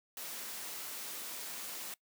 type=noise; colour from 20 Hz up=white; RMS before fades=-43 dBFS; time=0.17-1.94 s; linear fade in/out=2 ms; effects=noise-tail reverb RT60 0.1 s tail -21 dB re dry + high-pass 200 Hz 12 dB/octave